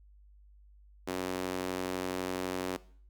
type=tone with high-pass filter; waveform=sawtooth; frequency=92 Hz; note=F#2; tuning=9 cents flat; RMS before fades=-35 dBFS; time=1.07-2.77 s; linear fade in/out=10 ms; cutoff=320 Hz; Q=1.5; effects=noise-tail reverb RT60 0.5 s tail -18 dB re dry + added 50 Hz sine -55 dBFS peak until 3.09 s